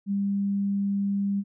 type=tone; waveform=sine; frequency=199.4 Hz; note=G3; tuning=30 cents sharp; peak=-23 dBFS; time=0.06-1.44 s; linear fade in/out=50 ms; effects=none